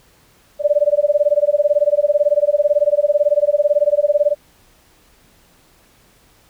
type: tone with tremolo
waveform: sine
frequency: 587.3 Hz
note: D5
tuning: in tune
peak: -8 dBFS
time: 0.59-4.36 s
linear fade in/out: 50 ms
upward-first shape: sine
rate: 18 Hz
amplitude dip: 100%
effects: pink hiss -53 dBFS RMS until 6.49 s